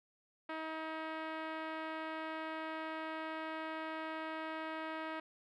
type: tone with low-pass filter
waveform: 5% pulse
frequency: 317.7 Hz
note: D#4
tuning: 36 cents sharp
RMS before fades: -42 dBFS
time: 0.49-5.2 s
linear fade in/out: 5 ms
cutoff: 1600 Hz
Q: 0.7
effects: none